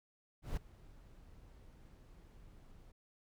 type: noise with ADSR envelope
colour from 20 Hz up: brown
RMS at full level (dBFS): -37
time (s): 0.42-2.92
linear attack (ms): 150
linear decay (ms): 6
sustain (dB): -21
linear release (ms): 8
effects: none